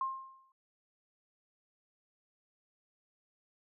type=tone with exponential decay; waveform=sine; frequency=1062 Hz; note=C6; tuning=25 cents sharp; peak=-29 dBFS; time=0.01-0.52 s; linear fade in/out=2 ms; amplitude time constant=110 ms; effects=none